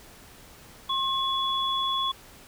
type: tone pair together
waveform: sine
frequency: 1073 / 3407 Hz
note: C6 / G#7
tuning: +43 / +44 cents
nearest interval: octave + minor sixth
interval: 2001 cents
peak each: -27 dBFS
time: 0.89-2.12 s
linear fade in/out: 10 ms
effects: pink hiss -50 dBFS RMS until 2.47 s